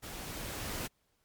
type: noise with level ramp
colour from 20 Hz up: pink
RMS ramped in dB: -44 to -37 dBFS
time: 0.02-0.88 s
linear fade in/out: 20 ms
effects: pink hiss -75 dBFS RMS until 1.24 s + MP3 96 kbps

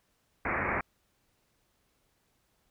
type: low-pass noise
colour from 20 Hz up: white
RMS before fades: -31 dBFS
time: 0.45-0.81 s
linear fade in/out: 5 ms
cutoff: 2300 Hz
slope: 96 dB/octave
effects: pink hiss -73 dBFS RMS until 2.7 s

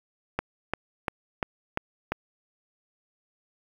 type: click train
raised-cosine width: 0.5 ms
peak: -11 dBFS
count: 6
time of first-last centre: 0.39-2.12 s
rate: 2.89 Hz
effects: 7-bit

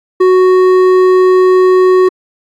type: tone with hard clipping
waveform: sine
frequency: 370 Hz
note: F#4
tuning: in tune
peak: -6 dBFS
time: 0.2-2.09 s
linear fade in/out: 10 ms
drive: 8 dB
effects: AAC 64 kbps

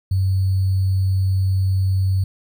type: tone with sample-and-hold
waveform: sine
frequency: 95 Hz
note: F#2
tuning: 46 cents sharp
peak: -15 dBFS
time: 0.11-2.24 s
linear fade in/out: 5 ms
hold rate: 4410 Hz
effects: none

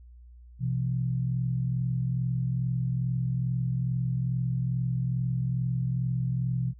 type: tone pair together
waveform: sine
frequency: 126.5 / 168.86 Hz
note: B2 / E3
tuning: +42 / +42 cents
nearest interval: perfect fourth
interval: 500 cents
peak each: -26 / -32 dBFS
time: 0.59-6.74 s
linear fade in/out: 50 ms
effects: added 60 Hz sine -47 dBFS peak until 6.79 s

